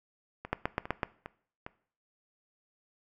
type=two click trains; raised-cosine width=0.5 ms; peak=-13 / -24 dBFS; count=5 / 4; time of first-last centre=0.53-1.032 / 0.45-1.665 s; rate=7.97 / 2.47 Hz; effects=noise-tail reverb RT60 0.5 s tail -19 dB re dry